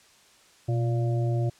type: harmonic tone with a mistuned harmonic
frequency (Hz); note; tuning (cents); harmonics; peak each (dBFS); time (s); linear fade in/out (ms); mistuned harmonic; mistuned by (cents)
116.54; A#2; 0; 1 / 3 / 5 / 6; -23 / -33 / -37 / -39; 0.68-1.5; 10; 1; +72
effects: white hiss -57 dBFS RMS until 1.59 s + low-pass 8000 Hz 12 dB/octave